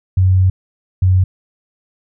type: tone pair in turn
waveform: sine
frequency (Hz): 93.3 / 92.79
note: F#2 / F#2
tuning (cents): +15 / +5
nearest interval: unison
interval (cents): 10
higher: first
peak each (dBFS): -8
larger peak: neither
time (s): 0.17-0.5 / 1.02-1.24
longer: first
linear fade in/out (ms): 5
effects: none